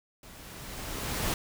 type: noise with level ramp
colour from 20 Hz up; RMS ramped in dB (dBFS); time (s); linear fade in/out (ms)
pink; -50 to -29; 0.23-1.34; 2
effects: none